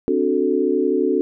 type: chord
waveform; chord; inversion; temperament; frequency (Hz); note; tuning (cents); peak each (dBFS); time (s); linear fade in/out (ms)
sine; D dominant seventh; third; equal; 261.6 / 293.7 / 370 / 440; C4 / D4 / F#4 / A4; 0 / 0 / 0 / 0; -23 / -22 / -20 / -21; 0.08-1.21; 0
effects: none